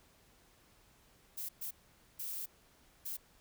violet noise bursts at uneven times, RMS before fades -41 dBFS, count 4, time 1.37-1.49 / 1.61-1.71 / 2.19-2.46 / 3.05-3.17 s, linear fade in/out 10 ms, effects pink hiss -66 dBFS RMS until 3.4 s

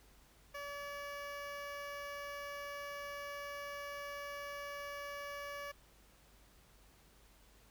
15% pulse tone with notch filter, 572 Hz, D5, 46 cents flat, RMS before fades -45 dBFS, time 0.54-5.72 s, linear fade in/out 10 ms, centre 8400 Hz, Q 1, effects added 50 Hz sine -66 dBFS peak until 7.7 s + pink hiss -66 dBFS RMS until 7.7 s

